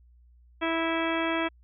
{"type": "harmonic tone", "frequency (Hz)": 328.3, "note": "E4", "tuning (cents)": -7, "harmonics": [1, 2, 3, 4, 5, 6, 7, 8, 10], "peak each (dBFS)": [-29, -32, -34, -35, -36, -37, -37, -38, -39], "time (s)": [0.61, 1.49], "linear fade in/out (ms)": 20, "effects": ["added 60 Hz sine -54 dBFS peak until 1.63 s"]}